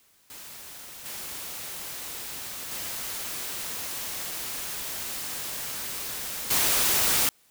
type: noise with level steps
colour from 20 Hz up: white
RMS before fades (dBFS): -43 / -37 / -34 / -23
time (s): 0.3-7.29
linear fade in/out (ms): 2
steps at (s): 1.05 / 2.71 / 6.5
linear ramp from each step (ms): 10
effects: white hiss -62 dBFS RMS until 7.5 s